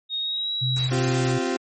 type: tone with pitch glide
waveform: sine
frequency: 3729 to 3878 Hz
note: A#7 to B7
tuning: 0 to -32 cents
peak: -24 dBFS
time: 0.09-0.9 s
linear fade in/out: 50 ms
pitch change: +68 cents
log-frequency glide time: 0.19-0.51 s
type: tone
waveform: sine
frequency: 128.1 Hz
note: C3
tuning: 36 cents flat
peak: -22 dBFS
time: 0.61-1.39 s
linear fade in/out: 20 ms
type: noise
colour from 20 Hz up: white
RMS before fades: -33 dBFS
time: 0.76-1.32 s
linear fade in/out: 5 ms
type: chord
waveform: 35% pulse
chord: C suspended fourth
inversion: none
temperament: equal with one note detuned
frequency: 261.6 / 349.2 / 387.5 Hz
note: C4 / F4 / G4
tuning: 0 / 0 / -20 cents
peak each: -25 / -26 / -26 dBFS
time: 0.91-1.57 s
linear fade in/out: 10 ms
effects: MP3 32 kbps